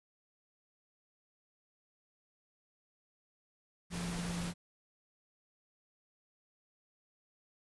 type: tone in noise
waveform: sine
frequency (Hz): 173.4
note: F3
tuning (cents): -12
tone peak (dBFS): -37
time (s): 3.9-4.54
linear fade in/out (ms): 50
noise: pink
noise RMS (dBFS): -42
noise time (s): 3.9-4.54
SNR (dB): +2
effects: resampled to 24000 Hz